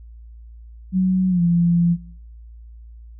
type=tone with pitch glide; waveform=sine; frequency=186.1 to 171.64 Hz; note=F#3 to F3; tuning=+10 to -30 cents; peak=-14 dBFS; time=0.92-1.97 s; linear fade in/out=50 ms; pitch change=-140 cents; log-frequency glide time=1.29-1.42 s; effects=noise-tail reverb RT60 0.7 s tail -21 dB re dry + added 57 Hz sine -38 dBFS peak until 3.19 s